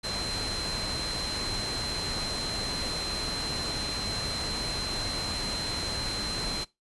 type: tone in noise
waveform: sine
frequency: 4104 Hz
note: C8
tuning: 34 cents flat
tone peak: -33 dBFS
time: 0.03-6.65 s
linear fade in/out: 20 ms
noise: pink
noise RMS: -34 dBFS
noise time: 0.03-6.65 s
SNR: -2 dB
effects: noise-tail reverb RT60 0.2 s tail -21 dB re dry + resampled to 24000 Hz